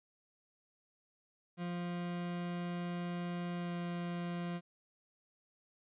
40% pulse tone with pitch glide, 175 to 173.89 Hz, F3 to F3, +4 to -7 cents, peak -36 dBFS, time 1.57-4.61 s, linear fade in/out 50 ms, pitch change -11 cents, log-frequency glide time 3.58-3.72 s, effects resampled to 8000 Hz + 13-bit

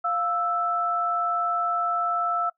sine tone pair together, 698.5 / 1319.6 Hz, F5 / E6, 0 / +1 cents, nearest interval major seventh, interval 1101 cents, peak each -28 / -23 dBFS, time 0.04-2.5 s, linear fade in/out 10 ms, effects noise-tail reverb RT60 0.1 s tail -19 dB re dry

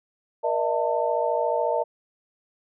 sine tone cluster, 474.7 / 604 / 658 / 896 Hz, A#4 / D5 / E5 / A5, +31 / +48 / -3 / +31 cents, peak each -27 / -26 / -27 / -27 dBFS, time 0.43-1.84 s, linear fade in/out 20 ms, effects none

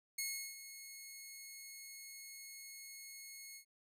10% pulse tone with ADSR envelope, 2176 Hz, C#7, 33 cents flat, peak -28 dBFS, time 0.18-3.65 s, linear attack 7 ms, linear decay 360 ms, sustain -13 dB, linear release 89 ms, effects none

